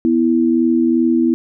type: tone pair together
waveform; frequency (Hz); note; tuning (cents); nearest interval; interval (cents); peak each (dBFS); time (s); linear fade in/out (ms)
sine; 246.9 / 329.6; B3 / E4; 0 / 0; perfect fourth; 500; -14; 0.05-1.34; 0
effects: none